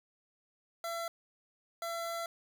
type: tone bursts at uneven times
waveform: 25% pulse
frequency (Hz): 674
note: E5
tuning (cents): +38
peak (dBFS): -32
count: 2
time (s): 0.84-1.08 / 1.82-2.26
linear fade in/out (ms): 2
effects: 11-bit